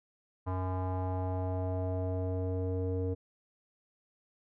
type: tone with low-pass filter sweep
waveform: square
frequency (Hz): 92.5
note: F#2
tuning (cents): 0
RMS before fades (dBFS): -33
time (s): 0.46-3.15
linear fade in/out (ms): 20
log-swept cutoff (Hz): 1000 to 450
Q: 3.4
effects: none